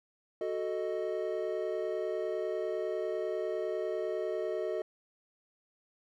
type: chord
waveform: triangle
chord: D# diminished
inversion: first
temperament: equal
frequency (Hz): 370 / 440 / 622.3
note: F#4 / A4 / D#5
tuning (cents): 0 / 0 / 0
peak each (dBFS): -34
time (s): 0.41-4.82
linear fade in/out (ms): 2
effects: none